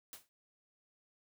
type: noise with exponential decay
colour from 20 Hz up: white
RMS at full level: -45 dBFS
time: 0.13-0.29 s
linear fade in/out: 0 ms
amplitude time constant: 33 ms
effects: none